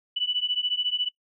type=beating tone pair; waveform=sine; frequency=2960 / 2974 Hz; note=F#7 / F#7; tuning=0 / +8 cents; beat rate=14 Hz; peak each=-27 dBFS; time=0.16-1.09 s; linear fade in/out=10 ms; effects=noise-tail reverb RT60 0.1 s tail -23 dB re dry